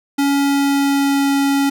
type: tone with pitch glide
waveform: square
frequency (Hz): 280.5 to 278.2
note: C#4 to C#4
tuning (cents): +21 to +6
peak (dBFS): -14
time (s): 0.18-1.7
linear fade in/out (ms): 10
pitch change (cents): -15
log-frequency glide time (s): 0.37-1.34
effects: none